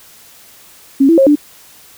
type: tone with pitch steps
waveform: sine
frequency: 272.8 / 331.6 / 540 / 293.7 Hz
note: C#4 / E4 / C#5 / D4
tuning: -28 / +10 / -45 / 0 cents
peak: -5 dBFS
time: 1-1.356 s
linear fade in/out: 10 ms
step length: 89 ms
effects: white hiss -42 dBFS RMS until 1.97 s